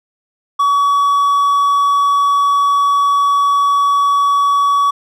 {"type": "tone", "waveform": "triangle", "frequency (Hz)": 1133, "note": "C#6", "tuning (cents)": 37, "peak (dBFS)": -8, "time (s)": [0.59, 4.91], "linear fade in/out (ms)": 10, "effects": []}